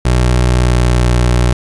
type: tone with pitch glide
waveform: 25% pulse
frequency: 61.6 to 60.72 Hz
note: B1 to B1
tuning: -4 to -29 cents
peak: -5 dBFS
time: 0.05-1.53 s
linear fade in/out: 5 ms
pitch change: -25 cents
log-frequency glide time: 0.62-0.76 s
effects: resampled to 24000 Hz + 7-bit